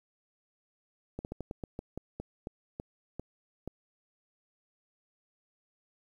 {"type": "slowing click train", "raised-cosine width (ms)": 2, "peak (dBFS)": -24, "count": 13, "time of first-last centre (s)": [1.19, 3.676], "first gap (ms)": 59, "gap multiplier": 1.21, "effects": ["10-bit"]}